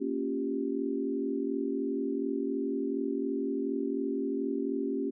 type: chord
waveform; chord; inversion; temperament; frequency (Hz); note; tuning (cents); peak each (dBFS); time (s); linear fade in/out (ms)
sine; G half-diminished seventh; first; equal; 233.1 / 277.2 / 349.2 / 392; Bb3 / Db4 / F4 / G4; 0 / 0 / 0 / 0; -36 / -32 / -38 / -34; 0-5.11; 20
effects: none